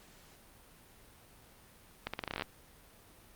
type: accelerating click train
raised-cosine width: 0.3 ms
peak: -19 dBFS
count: 12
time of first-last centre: 2.07-2.422 s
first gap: 66 ms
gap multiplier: 0.84
effects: pink hiss -59 dBFS RMS until 3.35 s + Opus 48 kbps